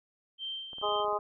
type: tone with tremolo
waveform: sine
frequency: 3136 Hz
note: G7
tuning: in tune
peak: -34 dBFS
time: 0.38-1.06 s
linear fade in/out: 50 ms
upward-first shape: sine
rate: 2.3 Hz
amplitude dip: 60%
type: clicks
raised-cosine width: 1 ms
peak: -36 dBFS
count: 12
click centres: 0.732 / 0.784 / 0.815 / 0.855 / 0.887 / 0.923 / 0.961 / 1.001 / 1.047 / 1.082 / 1.128 / 1.189 s
type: harmonic tone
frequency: 207.7 Hz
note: G#3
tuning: in tune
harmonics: 2 / 3 / 4 / 5 / 6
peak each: -34 / -34 / -34 / -34 / -34 dBFS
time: 0.82-1.19 s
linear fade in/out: 20 ms
effects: none